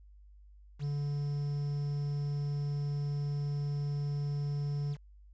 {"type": "tone with quantisation", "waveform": "triangle", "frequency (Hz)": 144.2, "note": "D3", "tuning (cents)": -31, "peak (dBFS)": -29, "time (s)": [0.79, 4.97], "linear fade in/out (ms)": 50, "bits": 9, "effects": ["added 50 Hz sine -53 dBFS peak until 5.33 s", "resampled to 16000 Hz"]}